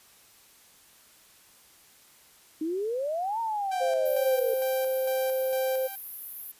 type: exponential two-way sweep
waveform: sine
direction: up then down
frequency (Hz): 304.5 to 929 to 451.7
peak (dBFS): -27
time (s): 2.61-4.54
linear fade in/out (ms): 5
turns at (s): 3.4
type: tone with tremolo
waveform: sawtooth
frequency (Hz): 784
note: G5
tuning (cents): 0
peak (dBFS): -30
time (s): 3.71-5.96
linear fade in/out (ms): 10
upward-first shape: square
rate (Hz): 2.2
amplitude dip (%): 55
type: tone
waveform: sine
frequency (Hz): 523.3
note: C5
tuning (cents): 0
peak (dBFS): -25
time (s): 3.8-5.88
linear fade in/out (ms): 20
type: high-pass noise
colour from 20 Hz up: pink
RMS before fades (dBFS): -37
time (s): 4.05-6.52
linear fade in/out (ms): 10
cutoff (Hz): 11000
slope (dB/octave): 96
effects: white hiss -57 dBFS RMS until 6.59 s + resampled to 32000 Hz